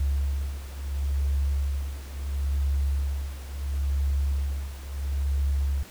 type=beating tone pair; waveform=sine; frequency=69.3 / 70.03 Hz; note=C#2 / C#2; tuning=0 / +18 cents; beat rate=0.73 Hz; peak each=-26 / -29 dBFS; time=0-5.83 s; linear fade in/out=5 ms; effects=pink hiss -47 dBFS RMS until 5.9 s